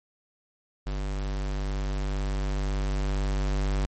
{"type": "tone with level ramp", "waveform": "square", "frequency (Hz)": 49, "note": "G1", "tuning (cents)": 0, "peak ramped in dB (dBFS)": [-29, -24], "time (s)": [0.86, 3.86], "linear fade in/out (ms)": 10, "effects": ["MP3 32 kbps"]}